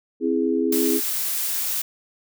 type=chord; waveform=sine; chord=C augmented; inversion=none; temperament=equal; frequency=261.6 / 329.6 / 415.3 Hz; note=C4 / E4 / G#4; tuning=0 / 0 / 0 cents; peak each=-23 dBFS; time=0.2-1.01 s; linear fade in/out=50 ms
type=noise; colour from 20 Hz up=blue; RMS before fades=-25 dBFS; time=0.72-1.82 s; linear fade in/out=5 ms
effects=none